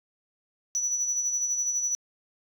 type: tone with tremolo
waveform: sine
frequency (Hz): 5920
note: F#8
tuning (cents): 0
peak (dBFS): -21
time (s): 0.75-1.95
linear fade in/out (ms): 0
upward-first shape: sine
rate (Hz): 12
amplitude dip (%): 55
effects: tanh soft clip ceiling -22 dBFS + 10-bit